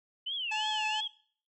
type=tone with vibrato; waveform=sine; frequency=2960 Hz; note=F#7; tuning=in tune; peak=-32 dBFS; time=0.26-1.08 s; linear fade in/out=10 ms; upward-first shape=triangle; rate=2.9 Hz; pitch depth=250 cents each way
type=harmonic tone; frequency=860 Hz; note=A5; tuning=40 cents flat; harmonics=1 / 2 / 3 / 4 / 5 / 6 / 7 / 8 / 9; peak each=-34 / -40 / -44 / -46 / -48 / -50 / -51 / -52 / -53 dBFS; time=0.51-1.01 s; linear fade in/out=10 ms
effects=noise-tail reverb RT60 0.5 s tail -20 dB re dry